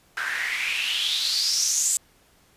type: noise with band-pass filter sweep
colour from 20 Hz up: white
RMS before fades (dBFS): -25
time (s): 0.17-1.97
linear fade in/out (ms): 0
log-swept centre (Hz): 1500 to 7800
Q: 6.1
effects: pink hiss -59 dBFS RMS until 2.56 s + resampled to 32000 Hz